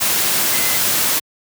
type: tone in noise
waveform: sine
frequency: 2044 Hz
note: C7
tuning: 41 cents flat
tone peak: -26 dBFS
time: 0.51-0.78 s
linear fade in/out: 20 ms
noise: white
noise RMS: -17 dBFS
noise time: 0-1.2 s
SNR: -12 dB
effects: high-pass 100 Hz 12 dB/octave

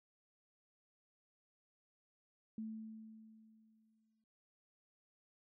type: tone with exponential decay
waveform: sine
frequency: 220 Hz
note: A3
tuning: in tune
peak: -40 dBFS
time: 2.58-4.24 s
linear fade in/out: 2 ms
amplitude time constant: 360 ms
effects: none

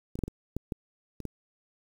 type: clicks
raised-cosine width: 3 ms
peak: -24 / -21 / -15 / -24 / -18 / -18 / -27 / -21 dBFS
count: 8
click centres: 0.155 / 0.19 / 0.237 / 0.28 / 0.566 / 0.722 / 1.203 / 1.253 s
effects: 8-bit

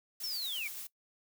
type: noise with tremolo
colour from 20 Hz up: blue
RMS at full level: -42 dBFS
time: 0.2-0.87 s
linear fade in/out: 5 ms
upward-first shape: sine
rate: 8.9 Hz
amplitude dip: 25%
type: linear sweep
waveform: sine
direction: down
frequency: 5588 to 2180 Hz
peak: -35 dBFS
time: 0.23-0.68 s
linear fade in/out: 10 ms
effects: noise-tail reverb RT60 0.1 s tail -20 dB re dry

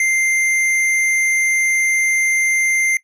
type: tone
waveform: square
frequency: 2093 Hz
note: C7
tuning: in tune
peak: -15 dBFS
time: 0-2.97 s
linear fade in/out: 2 ms
effects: noise-tail reverb RT60 0.1 s tail -18 dB re dry + low-pass 12000 Hz 12 dB/octave

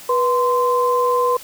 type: tone pair together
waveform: sine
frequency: 488.9 / 1036 Hz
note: B4 / C6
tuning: -18 / -17 cents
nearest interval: octave + minor second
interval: 1301 cents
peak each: -17 / -17 dBFS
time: 0.09-1.37 s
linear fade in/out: 5 ms
effects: white hiss -39 dBFS RMS until 1.43 s

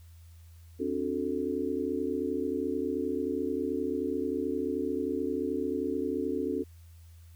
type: chord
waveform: sine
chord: D dominant seventh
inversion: third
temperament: just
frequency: 264.3 / 293.7 / 367.1 / 440.5 Hz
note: C4 / D4 / F#4 / A4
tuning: +18 / 0 / -14 / +2 cents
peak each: -34 dBFS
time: 0.79-6.64 s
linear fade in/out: 20 ms
effects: added 83 Hz sine -49 dBFS peak until 7.35 s + white hiss -65 dBFS RMS until 7.35 s

